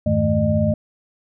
sine tone cluster, 85.1 / 100.9 / 155.5 / 217.4 / 607 Hz, F2 / G#2 / D#3 / A3 / D#5, -44 / -49 / -1 / -21 / -43 cents, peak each -26 / -21 / -23 / -20 / -21 dBFS, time 0.06-0.74 s, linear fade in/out 5 ms, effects none

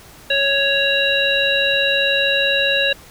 harmonic tone, 554.4 Hz, C#5, in tune, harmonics 1 / 3 / 5 / 7, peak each -21 / -20 / -19 / -20 dBFS, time 0.3-2.93 s, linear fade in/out 5 ms, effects pink hiss -43 dBFS RMS until 3.1 s

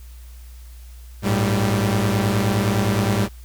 sawtooth tone cluster, 102.5 / 112.1 / 195.3 Hz, G#2 / A2 / G3, -22 / +33 / -6 cents, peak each -18 dBFS, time 1.22-3.29 s, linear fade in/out 50 ms, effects added 60 Hz sine -37 dBFS peak until 3.44 s + white hiss -52 dBFS RMS until 3.44 s

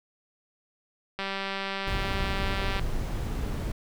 click train, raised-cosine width 0.3 ms, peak -16 dBFS, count 314, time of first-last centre 1.19-2.795 s, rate 195 Hz
brown noise, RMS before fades -30 dBFS, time 1.87-3.72 s, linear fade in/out 5 ms
effects none

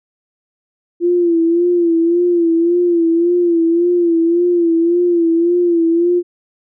sine tone with vibrato, 341.5 Hz, F4, 39 cents flat, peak -10 dBFS, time 1-6.23 s, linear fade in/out 50 ms, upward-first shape sine, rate 1.8 Hz, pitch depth 60 cents each way, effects none

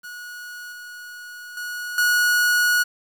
45% pulse tone with level steps, 1457 Hz, F#6, 27 cents flat, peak -34 / -36 / -28 / -16 dBFS, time 0.03-2.84 s, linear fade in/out 20 ms, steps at 0.72 / 1.57 / 1.98 s, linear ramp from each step 2 ms, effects 9-bit

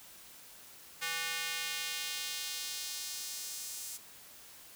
square tone with high-pass filter sweep, 165 Hz, E3, 2 cents sharp, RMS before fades -39 dBFS, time 1.01-3.98 s, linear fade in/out 20 ms, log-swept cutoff 1800 to 7600 Hz, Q 1.1, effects white hiss -54 dBFS RMS until 4.75 s

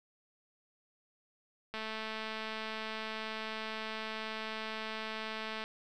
click train, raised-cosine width 0.3 ms, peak -24 dBFS, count 855, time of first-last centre 1.74-5.64 s, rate 219 Hz, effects none

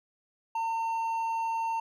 triangle tone with hard clipping, 908 Hz, A#5, 46 cents flat, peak -29 dBFS, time 0.55-1.8 s, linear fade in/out 5 ms, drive 7 dB, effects none

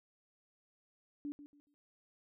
sine tone with echo, 290 Hz, D4, 22 cents flat, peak -38 dBFS, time 1.25-1.32 s, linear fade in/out 0 ms, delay 140 ms, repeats 3, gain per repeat -12 dB, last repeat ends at 1.74 s, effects none

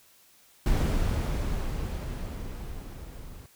brown noise with level ramp, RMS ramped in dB -23 to -44 dBFS, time 0.66-3.46 s, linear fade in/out 2 ms, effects white hiss -59 dBFS RMS until 3.55 s

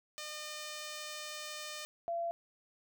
5% pulse / sine tone pair in turn, 606 / 680.2 Hz, D#5 / F5, -46 / -46 cents, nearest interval major second, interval 200 cents, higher second, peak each -30 / -33 dBFS, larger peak first, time 0.18-1.85 / 2.08-2.31 s, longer first, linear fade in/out 0 ms, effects none

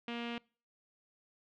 sawtooth tone with low-pass filter, 236 Hz, A#3, 22 cents sharp, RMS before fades -40 dBFS, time 0.08-0.38 s, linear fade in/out 2 ms, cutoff 2900 Hz, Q 3.4, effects noise-tail reverb RT60 0.4 s tail -25 dB re dry

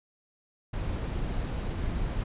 brown noise, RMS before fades -31 dBFS, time 0.73-2.24 s, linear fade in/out 10 ms, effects resampled to 8000 Hz

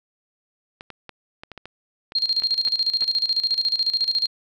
clicks, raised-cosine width 0.3 ms, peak -21 dBFS, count 11, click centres 0.809 / 0.903 / 1.093 / 1.435 / 1.517 / 1.577 / 1.656 / 2.121 / 2.422 / 2.675 / 3.023 s
sine tone with tremolo, 4218 Hz, C8, 13 cents sharp, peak -17 dBFS, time 2.15-4.27 s, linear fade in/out 5 ms, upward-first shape square, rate 14 Hz, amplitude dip 75%
effects none

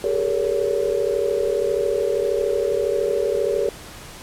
sine tone cluster, 394 / 426.9 / 468.6 / 564 Hz, G4 / G#4 / A#4 / C#5, +9 / +48 / +9 / +30 cents, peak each -24 dBFS, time 0.04-3.69 s, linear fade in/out 2 ms, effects pink hiss -39 dBFS RMS until 4.22 s + low-pass 12000 Hz 12 dB/octave

